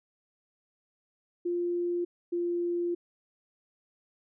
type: tone pair in turn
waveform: sine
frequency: 349.2 / 347.2 Hz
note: F4 / F4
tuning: 0 / -10 cents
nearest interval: unison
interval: 10 cents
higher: first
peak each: -27 dBFS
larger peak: neither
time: 1.45-2.05 / 2.32-2.95 s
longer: second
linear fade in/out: 10 ms
effects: none